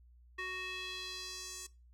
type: tone with band-pass filter sweep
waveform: square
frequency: 371 Hz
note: F#4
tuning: 5 cents sharp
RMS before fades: -43 dBFS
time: 0.38-1.67 s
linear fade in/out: 10 ms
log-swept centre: 2000 to 7500 Hz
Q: 2.2
effects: noise-tail reverb RT60 0.3 s tail -21 dB re dry + added 60 Hz sine -58 dBFS peak until 1.93 s